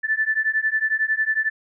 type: beating tone pair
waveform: sine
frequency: 1751 / 1762 Hz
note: A6 / A6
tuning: -9 / +2 cents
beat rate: 11 Hz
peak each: -22 dBFS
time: 0.03-1.5 s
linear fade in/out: 20 ms
effects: none